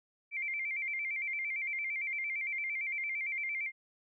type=tone with vibrato; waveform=sine; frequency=2217 Hz; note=C#7; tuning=in tune; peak=-33 dBFS; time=0.31-3.72 s; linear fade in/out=50 ms; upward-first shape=square; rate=8.8 Hz; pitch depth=84 cents each way; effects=none